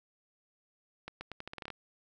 accelerating click train, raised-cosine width 0.3 ms, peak -25 dBFS, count 11, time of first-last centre 1.08-1.703 s, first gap 130 ms, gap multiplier 0.82, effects none

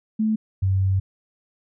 sine tone pair in turn, 217.8 / 95.68 Hz, A3 / G2, -17 / -41 cents, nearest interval octave + major second, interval 1424 cents, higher first, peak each -18 / -17 dBFS, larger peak second, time 0.19-0.36 / 0.62-1 s, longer second, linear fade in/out 10 ms, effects none

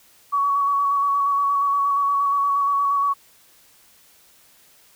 sine tone with vibrato, 1126 Hz, C#6, 27 cents sharp, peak -17 dBFS, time 0.32-3.14 s, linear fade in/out 20 ms, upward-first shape square, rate 8.5 Hz, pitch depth 17 cents each way, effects white hiss -54 dBFS RMS until 4.95 s

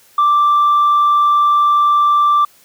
sine tone, 1174.7 Hz, D6, in tune, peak -7 dBFS, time 0.18-2.45 s, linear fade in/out 5 ms, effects tanh soft clip ceiling -7 dBFS + white hiss -49 dBFS RMS until 2.64 s

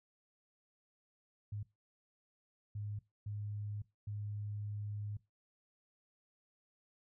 sine tone bursts at uneven times, 103.83 Hz, G#2, in tune, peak -39 dBFS, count 4, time 1.52-1.63 / 2.75-2.99 / 3.26-3.82 / 4.07-5.17 s, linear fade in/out 5 ms, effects noise-tail reverb RT60 0.2 s tail -18 dB re dry

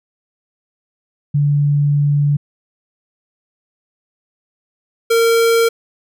sine / square tone pair in turn, 144.8 / 459.7 Hz, D3 / A#4, -24 / -24 cents, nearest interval octave + minor sixth, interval 2000 cents, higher second, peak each -11 dBFS, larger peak neither, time 1.34-2.37 / 5.1-5.69 s, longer first, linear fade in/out 10 ms, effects none

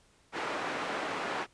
white band-pass noise, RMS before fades -35 dBFS, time 0.32-1.47 s, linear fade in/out 50 ms, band 250 to 1500 Hz, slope 12 dB/octave, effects pink hiss -65 dBFS RMS until 1.53 s + resampled to 22050 Hz

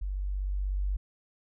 sine tone with level ramp, 48.17 Hz, G1, 30 cents flat, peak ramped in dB -30 to -26 dBFS, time 0.01-0.97 s, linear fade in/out 10 ms, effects none

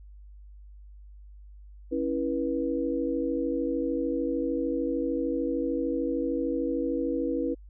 sine tone cluster, 275.3 / 328.6 / 487 Hz, C#4 / E4 / B4, -12 / -5 / -24 cents, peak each -30 dBFS, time 1.91-7.55 s, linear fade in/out 20 ms, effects added 50 Hz sine -45 dBFS peak until 7.69 s

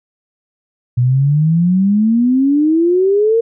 sine exponential sweep, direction up, 120 to 466.2 Hz, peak -9 dBFS, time 0.97-3.41 s, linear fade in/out 10 ms, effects none

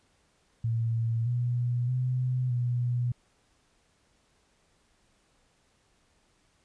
sine tone with pitch steps, 114.6 / 121.6 / 126.8 / 122 Hz, A#2 / B2 / B2 / B2, -29 / -26 / +46 / -21 cents, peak -25 dBFS, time 0.64-3.12 s, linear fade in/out 5 ms, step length 620 ms, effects pink hiss -68 dBFS RMS until 6.64 s + resampled to 22050 Hz

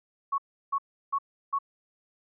sine tone bursts, 1108 Hz, C#6, 1 cent flat, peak -24 dBFS, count 4, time 0.32-1.588 s, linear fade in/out 10 ms, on 62 ms, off 340 ms, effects none

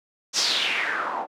white noise with low-pass filter sweep, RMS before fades -25 dBFS, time 0.33-1.27 s, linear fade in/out 50 ms, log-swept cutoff 6100 to 760 Hz, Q 4, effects high-pass 300 Hz 12 dB/octave

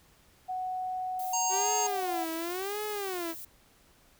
sine tone with pitch glide, 741 to 736.7 Hz, F#5 to F#5, +2 to -8 cents, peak -31 dBFS, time 0.48-2.25 s, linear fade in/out 20 ms, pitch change -10 cents, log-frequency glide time 1.39-2.08 s
violet noise, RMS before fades -43 dBFS, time 1.19-3.45 s, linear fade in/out 5 ms
harmonic tone, 930 Hz, A#5, 4 cents flat, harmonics 1 / 3 / 5 / 7 / 8, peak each -32 / -41 / -42 / -30 / -37 dBFS, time 1.33-1.87 s, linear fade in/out 5 ms
sawtooth tone with vibrato, 370.9 Hz, F#4, 4 cents sharp, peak -29 dBFS, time 1.49-3.35 s, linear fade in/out 50 ms, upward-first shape sine, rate 0.92 Hz, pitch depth 230 cents each way
effects pink hiss -62 dBFS RMS until 4.19 s

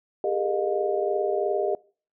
sine tone cluster, 399.5 / 422.3 / 459.1 / 616 / 711 Hz, G4 / G#4 / A#4 / D#5 / F5, +33 / +29 / -26 / -17 / +31 cents, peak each -26 / -34 / -31 / -27 / -31 dBFS, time 0.24-1.75 s, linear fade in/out 2 ms, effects noise-tail reverb RT60 0.4 s tail -23 dB re dry

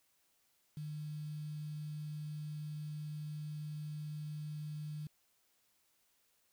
sine tone with quantisation, 151 Hz, D3, 48 cents sharp, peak -40 dBFS, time 0.77-5.07 s, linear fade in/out 2 ms, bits 10, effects white hiss -75 dBFS RMS until 6.52 s

